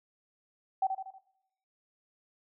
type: tone with echo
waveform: sine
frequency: 768 Hz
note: G5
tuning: 36 cents flat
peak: -24 dBFS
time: 0.82-0.87 s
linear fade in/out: 5 ms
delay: 79 ms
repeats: 4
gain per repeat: -6 dB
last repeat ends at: 1.186 s
effects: noise-tail reverb RT60 0.8 s tail -19 dB re dry